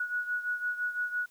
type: beating tone pair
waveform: sine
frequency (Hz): 1461 / 1466.9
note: F#6 / F#6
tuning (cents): -22 / -15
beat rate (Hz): 5.9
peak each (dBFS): -31 / -36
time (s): 0-1.26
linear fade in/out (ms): 5
effects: white hiss -64 dBFS RMS until 1.3 s